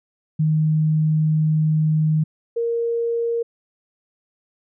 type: tone pair in turn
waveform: sine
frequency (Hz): 155.56 / 466.2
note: D#3 / A#4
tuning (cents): 0 / 0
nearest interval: octave + perfect fifth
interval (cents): 1900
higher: second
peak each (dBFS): -15 / -19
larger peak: first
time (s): 0.39-2.24 / 2.56-3.43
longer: first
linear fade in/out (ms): 10
effects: none